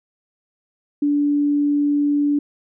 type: tone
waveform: sine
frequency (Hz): 290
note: D4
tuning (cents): -22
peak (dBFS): -15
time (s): 1.02-2.39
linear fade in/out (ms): 5
effects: none